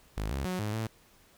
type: tone with pitch steps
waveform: sawtooth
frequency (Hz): 52.3 / 68.2 / 183.4 / 105.4 / 111.1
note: G#1 / C#2 / F#3 / G#2 / A2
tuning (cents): +13 / -28 / -15 / +26 / +17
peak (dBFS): -27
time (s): 0.17-0.87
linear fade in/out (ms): 5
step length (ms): 140
effects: pink hiss -61 dBFS RMS until 1.37 s